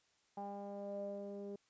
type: tone with low-pass filter sweep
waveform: sawtooth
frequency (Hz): 201.1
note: G3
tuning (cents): +44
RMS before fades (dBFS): -45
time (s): 0.37-1.56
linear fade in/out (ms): 5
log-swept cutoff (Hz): 810 to 470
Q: 7.9
effects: white hiss -75 dBFS RMS until 1.69 s + resampled to 16000 Hz

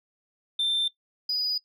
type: tone pair in turn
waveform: sine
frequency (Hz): 3571 / 4941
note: A7 / D#8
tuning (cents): +25 / -13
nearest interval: tritone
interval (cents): 562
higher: second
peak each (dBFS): -21 / -23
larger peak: first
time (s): 0.59-0.88 / 1.29-1.58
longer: neither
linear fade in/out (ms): 5
effects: noise-tail reverb RT60 0.1 s tail -17 dB re dry + tanh soft clip ceiling -21 dBFS

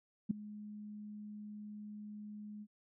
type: tone with ADSR envelope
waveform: sine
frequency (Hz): 209.6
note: G#3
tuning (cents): +16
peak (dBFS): -26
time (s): 0.29-2.67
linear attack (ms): 18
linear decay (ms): 6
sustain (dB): -19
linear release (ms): 51
effects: none

